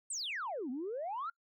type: exponential two-way sweep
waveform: sine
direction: down then up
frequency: 8910 to 239.5 to 1418 Hz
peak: -35 dBFS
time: 0.1-1.3 s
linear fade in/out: 5 ms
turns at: 0.7 s
effects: noise-tail reverb RT60 0.1 s tail -26 dB re dry + tanh soft clip ceiling -32 dBFS